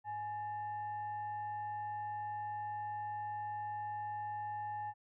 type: tone with frequency modulation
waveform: sine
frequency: 840 Hz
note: G#5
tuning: 19 cents sharp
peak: -38 dBFS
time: 0.04-4.94 s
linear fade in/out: 50 ms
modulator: 945 Hz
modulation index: 0.35
effects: none